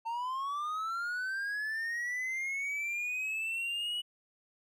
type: linear sweep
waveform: triangle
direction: up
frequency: 899 to 2945 Hz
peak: -31 dBFS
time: 0.05-4.02 s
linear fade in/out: 20 ms
effects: none